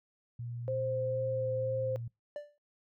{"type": "tone with pitch glide", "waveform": "sine", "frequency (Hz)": [119.2, 116.75], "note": ["A#2", "A#2"], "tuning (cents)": [39, 3], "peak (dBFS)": -37, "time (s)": [0.39, 2.08], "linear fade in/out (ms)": 5, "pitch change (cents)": -36, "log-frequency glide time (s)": [1.19, 1.51]}
{"type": "tone with vibrato", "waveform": "sine", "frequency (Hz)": 523.3, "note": "C5", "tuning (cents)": 0, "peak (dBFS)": -31, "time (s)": [0.68, 1.96], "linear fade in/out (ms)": 0, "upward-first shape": "sine", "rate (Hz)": 2.1, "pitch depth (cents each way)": 10}
{"type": "tone with exponential decay", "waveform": "triangle", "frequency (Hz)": 587.3, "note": "D5", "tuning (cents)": 0, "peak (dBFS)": -32, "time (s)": [2.36, 2.58], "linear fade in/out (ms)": 1, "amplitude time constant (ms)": 46}
{"effects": ["noise-tail reverb RT60 0.2 s tail -24 dB re dry"]}